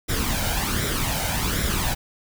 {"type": "noise with flanger", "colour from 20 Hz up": "pink", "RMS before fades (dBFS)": -24, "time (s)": [0.08, 1.95], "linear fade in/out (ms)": 20, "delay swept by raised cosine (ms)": [0.54, 1.35], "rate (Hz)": 1.3, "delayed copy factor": 0.6, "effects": []}